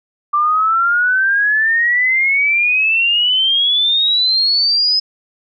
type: exponential sweep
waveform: sine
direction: up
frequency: 1172 to 5100 Hz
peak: -11 dBFS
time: 0.33-5 s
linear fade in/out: 10 ms
effects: none